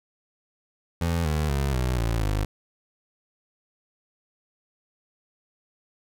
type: tone with pitch steps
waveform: 25% pulse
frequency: 84.2 / 76.32 / 69.19 / 62.72 / 56.85 / 51.53 Hz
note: E2 / D#2 / C#2 / B1 / A#1 / G#1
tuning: +37 / -33 / -3 / +27 / -43 / -13 cents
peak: -19 dBFS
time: 1.01-2.45 s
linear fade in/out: 5 ms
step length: 240 ms
effects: none